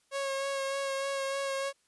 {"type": "tone with vibrato", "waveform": "sawtooth", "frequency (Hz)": 547, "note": "C#5", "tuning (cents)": -23, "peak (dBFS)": -27, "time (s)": [0.11, 1.73], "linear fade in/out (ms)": 50, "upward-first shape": "sine", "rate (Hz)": 3.3, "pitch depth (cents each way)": 19, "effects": ["white hiss -71 dBFS RMS until 1.87 s", "resampled to 24000 Hz"]}